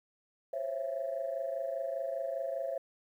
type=tone cluster; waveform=sine; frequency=524 / 549 / 667 Hz; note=C5 / C#5 / E5; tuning=+2 / -17 / +20 cents; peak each=-39 / -36 / -36 dBFS; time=0.53-2.78 s; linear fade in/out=5 ms; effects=tanh soft clip ceiling -25 dBFS + 11-bit